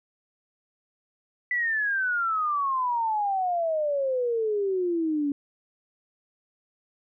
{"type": "exponential sweep", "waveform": "sine", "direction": "down", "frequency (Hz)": [1993, 280], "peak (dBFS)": -23, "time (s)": [1.51, 5.32], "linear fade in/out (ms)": 2, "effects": []}